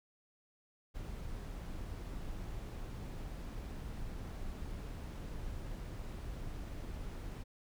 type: noise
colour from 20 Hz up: brown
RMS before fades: -43 dBFS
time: 0.94-7.44 s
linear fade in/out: 20 ms
effects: none